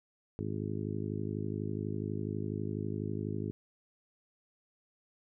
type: harmonic tone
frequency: 52.1 Hz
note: G#1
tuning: 6 cents sharp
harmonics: 2 / 3 / 4 / 5 / 6 / 7 / 8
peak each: -38 / -40 / -41 / -42 / -43 / -43 / -44 dBFS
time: 0.39-3.51 s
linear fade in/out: 0 ms
effects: none